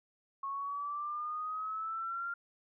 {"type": "exponential sweep", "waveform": "sine", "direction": "up", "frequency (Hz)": [1093, 1396.9], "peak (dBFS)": -35, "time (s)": [0.43, 2.34], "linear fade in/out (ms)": 5, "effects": []}